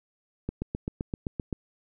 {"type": "click train", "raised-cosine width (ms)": 3, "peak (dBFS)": -17, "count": 9, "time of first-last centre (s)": [0.49, 1.528], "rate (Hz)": 7.71, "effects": []}